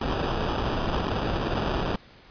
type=noise with sample-and-hold; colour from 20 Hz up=pink; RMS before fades=-27 dBFS; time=0.01-1.96 s; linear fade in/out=5 ms; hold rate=2100 Hz; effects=pink hiss -52 dBFS RMS until 2.3 s + resampled to 11025 Hz